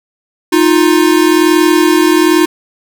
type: tone pair together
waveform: square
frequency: 311.8 / 352.9 Hz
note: D#4 / F4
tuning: +4 / +18 cents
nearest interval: major second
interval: 214 cents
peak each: -10 dBFS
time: 0.52-2.46 s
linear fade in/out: 10 ms
effects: none